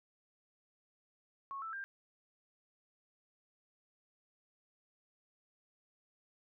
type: tone with pitch steps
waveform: sine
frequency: 1099 / 1322.1 / 1590.5 Hz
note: C#6 / E6 / G6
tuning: -15 / +5 / +25 cents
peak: -40 dBFS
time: 1.51-1.84 s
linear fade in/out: 0 ms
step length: 110 ms
effects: none